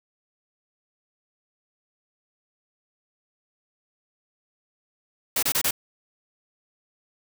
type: noise bursts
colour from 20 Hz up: white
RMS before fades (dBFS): -23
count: 4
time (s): 5.36-5.709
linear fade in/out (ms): 5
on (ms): 67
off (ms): 27
effects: none